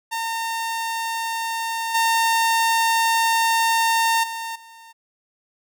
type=tone with level steps; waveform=sawtooth; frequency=911 Hz; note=A#5; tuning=40 cents flat; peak=-20 / -13 / -24 / -39 dBFS; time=0.11-4.93 s; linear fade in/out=20 ms; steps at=1.94 / 4.23 / 4.55 s; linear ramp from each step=10 ms; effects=none